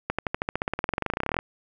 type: accelerating click train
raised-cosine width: 0.5 ms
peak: -10 dBFS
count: 28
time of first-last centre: 0.1-1.389 s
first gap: 86 ms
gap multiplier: 0.95
effects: none